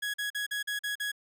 30% pulse tone bursts, 1668 Hz, G#6, 7 cents sharp, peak -28 dBFS, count 7, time 0.02-1.118 s, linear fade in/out 10 ms, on 120 ms, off 43 ms, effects none

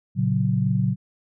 sine chord, F# major, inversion first, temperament just, 115.62 / 138.75 / 185 Hz, A#2 / C#3 / F#3, -14 / +2 / 0 cents, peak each -23 dBFS, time 0.15-0.96 s, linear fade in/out 50 ms, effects none

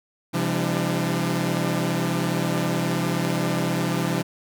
sawtooth tone cluster, 131 / 169.7 / 199.3 / 299.5 Hz, C3 / F3 / G3 / D4, +2 / -49 / +29 / +34 cents, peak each -24 / -21 / -26 / -25 dBFS, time 0.33-4.23 s, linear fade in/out 20 ms, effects none

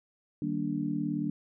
sine chord, Eb major seventh, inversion none, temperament just, 155.56 / 194.45 / 233.3 / 291.7 Hz, Eb3 / G3 / Bb3 / D4, 0 / -14 / +2 / -12 cents, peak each -36 / -35 / -35 / -32 dBFS, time 0.42-1.3 s, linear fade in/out 2 ms, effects none

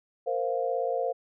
sine chord, Bb suspended second, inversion none, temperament equal, 466.2 / 523.3 / 698.5 Hz, Bb4 / C5 / F5, 0 / 0 / 0 cents, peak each -31 / -29 / -31 dBFS, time 0.26-1.13 s, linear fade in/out 20 ms, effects none

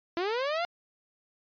sawtooth linear sweep, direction up, 329.6 to 713 Hz, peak -24 dBFS, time 0.17-0.65 s, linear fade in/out 0 ms, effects resampled to 11025 Hz

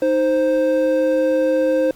triangle tone pair together, 311 / 523 Hz, D#4 / C5, -1 / -1 cents, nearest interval major sixth, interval 900 cents, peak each -18 / -13 dBFS, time 0.02-1.91 s, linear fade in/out 2 ms, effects pink hiss -48 dBFS RMS until 1.95 s + MP3 96 kbps

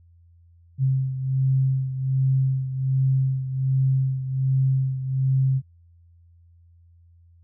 sine beating tone pair, 132.4 / 133.7 Hz, C3 / C3, +21 / +38 cents, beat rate 1.3 Hz, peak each -20 / -26 dBFS, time 0.78-5.62 s, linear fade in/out 50 ms, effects added 85 Hz sine -51 dBFS peak until 7.43 s

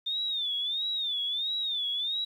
sine tone with vibrato, 3600 Hz, A7, 39 cents sharp, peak -28 dBFS, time 0.06-2.25 s, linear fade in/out 10 ms, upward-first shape sine, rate 1.5 Hz, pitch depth 130 cents each way, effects 10-bit

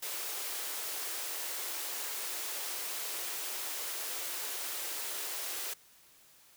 white high-pass noise, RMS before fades -38 dBFS, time 0.02-5.74 s, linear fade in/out 10 ms, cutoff 320 Hz, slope 48 dB/octave, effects white hiss -61 dBFS RMS until 6.56 s

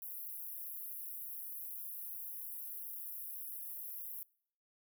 pink high-pass noise, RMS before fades -45 dBFS, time 0.02-4.23 s, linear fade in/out 2 ms, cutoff 11000 Hz, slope 96 dB/octave, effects noise-tail reverb RT60 0.6 s tail -24 dB re dry

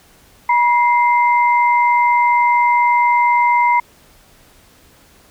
sine tone pair together, 964.2 / 2086 Hz, B5 / C7, -42 / -6 cents, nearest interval octave + minor second, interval 1336 cents, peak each -11 / -18 dBFS, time 0.49-3.8 s, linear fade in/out 5 ms, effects pink hiss -49 dBFS RMS until 5.3 s

